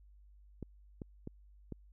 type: clicks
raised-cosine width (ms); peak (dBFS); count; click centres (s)
3; -29; 4; 0.627 / 1.018 / 1.274 / 1.723
effects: added 50 Hz sine -57 dBFS peak until 1.92 s